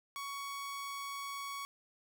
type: tone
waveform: sawtooth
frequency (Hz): 1118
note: C#6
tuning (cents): +14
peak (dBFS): -36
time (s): 0.16-1.65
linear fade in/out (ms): 0
effects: none